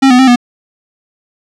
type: tone with pitch steps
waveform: square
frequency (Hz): 269 / 249.4 / 263 / 243.4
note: C4 / B3 / C4 / B3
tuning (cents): +48 / +17 / +9 / -25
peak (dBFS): -4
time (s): 0.02-0.36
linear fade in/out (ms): 10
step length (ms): 85
effects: low-pass 6000 Hz 12 dB/octave